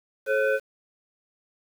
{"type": "tone with frequency modulation", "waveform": "sine", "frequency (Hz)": 540, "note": "C#5", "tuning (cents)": -45, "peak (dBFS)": -20, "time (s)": [0.26, 0.6], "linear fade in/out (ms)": 50, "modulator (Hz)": 971, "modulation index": 1.1, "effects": ["8-bit"]}